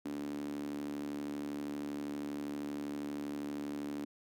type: tone with high-pass filter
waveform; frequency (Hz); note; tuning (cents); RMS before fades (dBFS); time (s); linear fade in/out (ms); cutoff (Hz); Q
sawtooth; 72.6; D2; -19; -40; 0.05-4.05; 5; 270; 8
effects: none